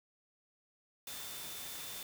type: tone in noise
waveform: sine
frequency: 3554 Hz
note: A7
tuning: 17 cents sharp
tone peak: -51 dBFS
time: 1.07-2.03 s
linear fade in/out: 2 ms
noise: white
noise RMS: -45 dBFS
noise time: 1.07-2.03 s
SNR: -9 dB
effects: none